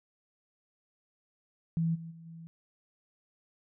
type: tone with level steps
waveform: sine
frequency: 164.81 Hz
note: E3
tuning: in tune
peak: -26 / -40 / -47 / -44 dBFS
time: 1.77-2.47 s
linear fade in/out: 0 ms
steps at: 1.94 / 2.1 / 2.25 s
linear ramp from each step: 20 ms
effects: none